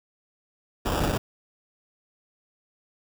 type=noise with sample-and-hold; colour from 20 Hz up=pink; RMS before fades=-25 dBFS; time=0.85-1.18 s; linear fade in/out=10 ms; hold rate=2100 Hz; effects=none